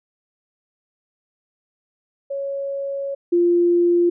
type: tone pair in turn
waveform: sine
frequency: 554.4 / 347.4 Hz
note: C#5 / F4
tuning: 0 / -9 cents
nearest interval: minor sixth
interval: 809 cents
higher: first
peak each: -23 / -13 dBFS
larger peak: second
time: 2.3-3.15 / 3.32-4.1 s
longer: first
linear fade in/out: 10 ms
effects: none